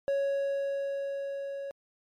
triangle tone with level ramp, 555 Hz, C#5, 2 cents sharp, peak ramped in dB -23 to -33 dBFS, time 0.08-1.71 s, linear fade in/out 0 ms, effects MP3 64 kbps

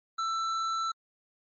triangle tone with hard clipping, 1331 Hz, E6, 16 cents sharp, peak -30 dBFS, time 0.18-0.92 s, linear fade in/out 10 ms, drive 13 dB, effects MP3 32 kbps

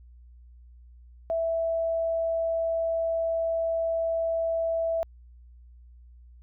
sine tone, 659.3 Hz, E5, in tune, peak -24 dBFS, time 1.3-5.03 s, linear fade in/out 0 ms, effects added 60 Hz sine -48 dBFS peak until 6.42 s

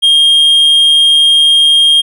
triangle tone, 3226 Hz, G7, 49 cents sharp, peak -3 dBFS, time 0.02-2.02 s, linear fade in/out 20 ms, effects none

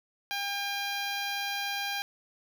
10% pulse tone with notch filter, 803 Hz, G5, 41 cents sharp, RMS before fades -33 dBFS, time 0.31-2.02 s, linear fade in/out 0 ms, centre 9400 Hz, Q 1.4, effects none

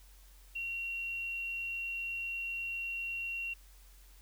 sine tone, 2744 Hz, F7, 31 cents flat, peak -35 dBFS, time 0.55-3.54 s, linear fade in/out 10 ms, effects added 46 Hz sine -55 dBFS peak until 4.21 s + white hiss -63 dBFS RMS until 4.21 s

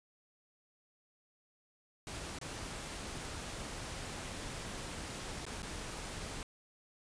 pink noise with dropouts, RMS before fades -43 dBFS, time 2.07-6.43 s, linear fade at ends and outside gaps 1 ms, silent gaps 2.387-2.413 / 5.453-5.465 / 5.621-5.629 s, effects resampled to 22050 Hz

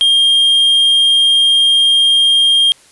triangle tone, 3216 Hz, G7, 44 cents sharp, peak -6 dBFS, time 0.01-2.72 s, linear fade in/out 0 ms, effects white hiss -46 dBFS RMS until 2.91 s + resampled to 24000 Hz

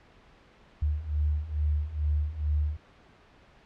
sine beating tone pair, 73.42 / 75.72 Hz, D2 / D#2, 0 / -47 cents, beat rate 2.3 Hz, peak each -30 / -27 dBFS, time 0.82-2.77 s, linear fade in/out 5 ms, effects pink hiss -57 dBFS RMS until 3.65 s + low-pass 3000 Hz 12 dB/octave

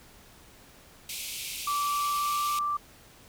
pink band-pass noise, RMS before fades -37 dBFS, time 1.09-2.59 s, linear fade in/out 2 ms, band 2200 to 16000 Hz, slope 96 dB/octave
sine tone with pitch glide, 1162 to 1174.1 Hz, D6 to D6, -19 to -1 cents, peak -26 dBFS, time 1.67-2.77 s, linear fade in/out 5 ms, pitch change +18 cents, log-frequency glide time 1.96-2.52 s
effects pink hiss -54 dBFS RMS until 3.28 s

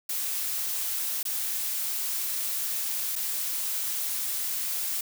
blue noise with dropouts, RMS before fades -30 dBFS, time 0.09-5.01 s, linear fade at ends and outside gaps 5 ms, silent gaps 1.23-1.252 / 3.156-3.16 s, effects none

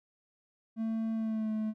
triangle tone with pitch glide, 223.5 to 216.8 Hz, A3 to A3, +27 to -25 cents, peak -28 dBFS, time 0.76-1.74 s, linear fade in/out 50 ms, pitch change -52 cents, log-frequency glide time 1.14-1.51 s, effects none

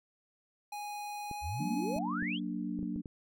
square tone with pitch glide, 828 to 841 Hz, G#5 to G#5, -5 to +22 cents, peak -39 dBFS, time 0.72-1.99 s, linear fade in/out 5 ms, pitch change +27 cents, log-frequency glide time 1.3-1.65 s
clicks, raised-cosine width 3 ms, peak -30 dBFS, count 7, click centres 1.313 / 1.963 / 2.225 / 2.79 / 2.829 / 2.961 / 3.058 s
sine exponential sweep, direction up, 65.41 to 3487 Hz, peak -35 dBFS, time 1.41-2.4 s, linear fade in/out 50 ms
sine chord, Gb augmented, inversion none, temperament equal, 185 / 233.1 / 293.7 Hz, Gb3 / Bb3 / D4, 0 / 0 / 0 cents, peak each -38 dBFS, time 1.59-3.02 s, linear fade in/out 20 ms
effects none

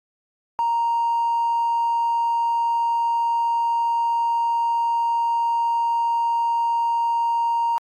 triangle tone, 932.3 Hz, A#5, in tune, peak -15 dBFS, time 0.59-7.78 s, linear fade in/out 0 ms, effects tanh soft clip ceiling -15 dBFS + AAC 64 kbps

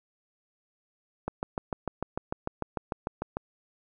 click train, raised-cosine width 1 ms, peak -16 dBFS, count 15, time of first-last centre 1.28-3.37 s, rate 6.7 Hz, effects none

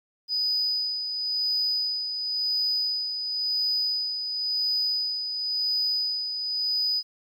sine tone with tremolo, 4978 Hz, D#8, in tune, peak -21 dBFS, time 0.28-7.03 s, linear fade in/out 50 ms, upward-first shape sine, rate 0.95 Hz, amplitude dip 55%, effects tanh soft clip ceiling -19 dBFS + 10-bit

